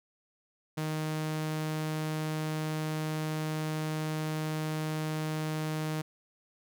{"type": "tone", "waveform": "sawtooth", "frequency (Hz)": 155.56, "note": "D#3", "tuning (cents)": 0, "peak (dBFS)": -27, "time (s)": [0.77, 6.02], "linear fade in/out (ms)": 10, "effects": []}